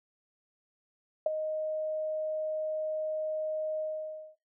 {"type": "tone with ADSR envelope", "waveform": "sine", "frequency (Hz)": 622.3, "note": "D#5", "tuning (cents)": 0, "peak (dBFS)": -20, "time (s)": [1.26, 4.36], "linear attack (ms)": 4, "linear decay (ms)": 13, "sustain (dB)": -10, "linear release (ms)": 560, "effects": ["noise-tail reverb RT60 0.2 s tail -17 dB re dry"]}